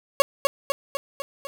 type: tone with echo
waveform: 30% pulse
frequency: 554.4 Hz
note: C#5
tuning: in tune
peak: -9 dBFS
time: 0.2-0.22 s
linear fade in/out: 0 ms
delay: 250 ms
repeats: 5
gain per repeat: -4 dB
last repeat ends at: 1.47 s
effects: none